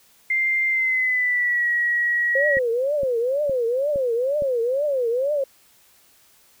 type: tone with pitch glide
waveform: sine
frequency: 2096 to 1911 Hz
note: C7 to A#6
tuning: +2 to +43 cents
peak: -18 dBFS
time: 0.3-2.59 s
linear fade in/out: 5 ms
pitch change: -159 cents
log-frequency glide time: 0.68-1.68 s
type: tone with vibrato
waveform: sine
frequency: 523.3 Hz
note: C5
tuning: in tune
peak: -19 dBFS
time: 2.35-5.44 s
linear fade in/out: 5 ms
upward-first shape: triangle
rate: 2.1 Hz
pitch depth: 260 cents each way
type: click train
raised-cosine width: 3 ms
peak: -22 dBFS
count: 5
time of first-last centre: 2.57-4.422 s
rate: 2.16 Hz
effects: white hiss -56 dBFS RMS until 6.6 s